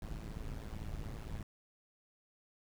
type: noise with amplitude modulation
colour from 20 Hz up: brown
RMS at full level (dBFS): -39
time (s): 0.02-1.43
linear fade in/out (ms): 2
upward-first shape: sine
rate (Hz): 109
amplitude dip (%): 85
effects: none